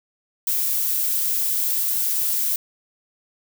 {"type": "noise", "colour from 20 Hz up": "violet", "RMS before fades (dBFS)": -22, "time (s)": [0.47, 2.56], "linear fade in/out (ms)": 2, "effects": []}